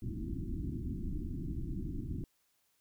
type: low-pass noise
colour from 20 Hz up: pink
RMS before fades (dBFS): -38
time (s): 0.02-2.24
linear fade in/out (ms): 2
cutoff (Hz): 350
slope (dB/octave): 96
effects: white hiss -75 dBFS RMS until 2.8 s